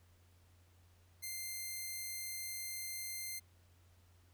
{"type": "tone", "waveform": "5% pulse", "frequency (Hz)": 2094, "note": "C7", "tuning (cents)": 1, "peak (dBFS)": -31, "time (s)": [1.22, 3.4], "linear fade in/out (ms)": 20, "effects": ["added 88 Hz sine -64 dBFS peak until 4.33 s", "pink hiss -72 dBFS RMS until 4.33 s"]}